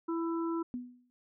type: harmonic tone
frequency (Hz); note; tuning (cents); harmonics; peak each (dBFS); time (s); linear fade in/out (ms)
332.1; E4; +13; 1 / 3 / 4; -31 / -41 / -43; 0.08-0.63; 10
type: tone with exponential decay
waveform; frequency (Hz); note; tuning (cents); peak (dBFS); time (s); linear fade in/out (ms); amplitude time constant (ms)
sine; 246.9; B3; 0; -32; 0.74-1.1; 0; 78
effects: none